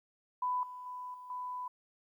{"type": "tone with level steps", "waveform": "sine", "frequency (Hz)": 997, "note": "B5", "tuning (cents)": 16, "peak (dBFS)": [-30, -43, -40, -46, -37], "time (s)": [0.42, 1.68], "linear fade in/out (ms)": 5, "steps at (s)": [0.63, 0.86, 1.14, 1.3], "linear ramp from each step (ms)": 2, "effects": ["12-bit"]}